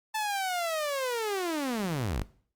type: linear sweep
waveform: sawtooth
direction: down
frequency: 881 to 36.71 Hz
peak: -25 dBFS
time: 0.14-2.23 s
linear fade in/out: 10 ms
effects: noise-tail reverb RT60 0.5 s tail -19 dB re dry + Opus 48 kbps